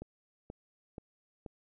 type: click train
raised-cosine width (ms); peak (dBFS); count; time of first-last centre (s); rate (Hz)
2; -29; 4; 0.02-1.462; 2.08
effects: none